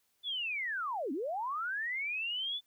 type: linear two-way sweep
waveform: sine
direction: down then up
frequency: 3520 to 246.9 to 3520 Hz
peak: -33 dBFS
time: 0.23-2.61 s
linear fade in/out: 50 ms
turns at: 1.12 s
effects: white hiss -75 dBFS RMS until 2.66 s